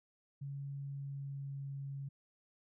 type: tone with pitch glide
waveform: sine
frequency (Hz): 139.7 to 138.41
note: C#3 to C#3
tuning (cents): +14 to -2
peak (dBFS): -40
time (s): 0.41-2.09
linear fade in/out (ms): 10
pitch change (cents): -16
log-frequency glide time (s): 0.73-1.7
effects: none